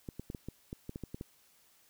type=clicks; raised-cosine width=3 ms; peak=-27 dBFS; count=11; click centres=0.088 / 0.196 / 0.301 / 0.348 / 0.486 / 0.729 / 0.894 / 0.959 / 1.037 / 1.145 / 1.211 s; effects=white hiss -66 dBFS RMS until 1.89 s